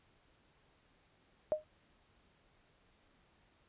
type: tone with exponential decay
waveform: sine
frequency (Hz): 615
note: D#5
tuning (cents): -20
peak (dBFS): -25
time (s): 1.52-1.64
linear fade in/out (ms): 0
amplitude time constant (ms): 26
effects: pink hiss -70 dBFS RMS until 3.68 s + resampled to 8000 Hz